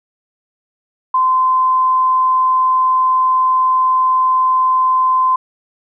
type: tone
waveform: sine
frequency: 1032 Hz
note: C6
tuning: 24 cents flat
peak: -10 dBFS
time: 1.14-5.36 s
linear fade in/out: 5 ms
effects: none